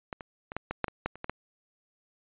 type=clicks; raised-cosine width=0.5 ms; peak=-20 / -25 / -23 / -16 / -17 / -11 / -21 / -14 / -30 / -20 / -16 dBFS; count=11; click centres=0.128 / 0.208 / 0.519 / 0.566 / 0.71 / 0.843 / 0.882 / 1.06 / 1.156 / 1.244 / 1.296 s; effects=resampled to 8000 Hz